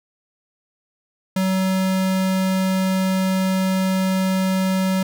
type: tone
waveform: square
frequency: 188.8 Hz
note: F#3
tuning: 35 cents sharp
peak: -18 dBFS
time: 1.36-5.03 s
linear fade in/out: 5 ms
effects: none